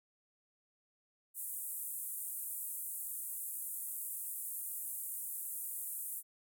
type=band-pass noise; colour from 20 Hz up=white; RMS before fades=-42 dBFS; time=1.34-6.23 s; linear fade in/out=50 ms; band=8300 to 16000 Hz; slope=48 dB/octave; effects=none